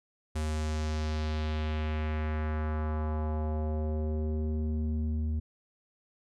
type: tone with low-pass filter sweep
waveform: square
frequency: 77.3 Hz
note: D#2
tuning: 11 cents flat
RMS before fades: -31 dBFS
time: 0.35-5.4 s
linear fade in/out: 10 ms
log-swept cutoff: 9300 to 170 Hz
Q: 1.6
effects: none